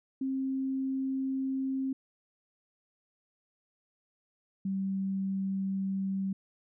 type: tone pair in turn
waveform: sine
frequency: 266.2 / 193.19 Hz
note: C4 / G3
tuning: +30 / -25 cents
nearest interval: tritone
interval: 555 cents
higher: first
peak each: -29 / -29 dBFS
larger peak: neither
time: 0.21-1.93 / 4.65-6.33 s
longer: first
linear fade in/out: 5 ms
effects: none